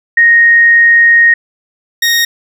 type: tone pair in turn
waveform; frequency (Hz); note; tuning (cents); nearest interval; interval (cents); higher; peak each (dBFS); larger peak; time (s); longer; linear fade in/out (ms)
sine / 20% pulse; 1864.7 / 1864.7; A#6 / A#6; 0 / 0; unison; 0; neither; -3; neither; 0.17-1.34 / 2.02-2.25; first; 5
effects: none